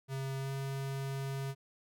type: tone with pitch glide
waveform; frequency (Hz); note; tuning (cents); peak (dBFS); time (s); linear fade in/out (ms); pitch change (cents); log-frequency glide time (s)
square; 134.8 to 136.29; C#3 to C#3; -48 to -29; -36; 0.08-1.55; 50; +19; 0.38-0.51
effects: none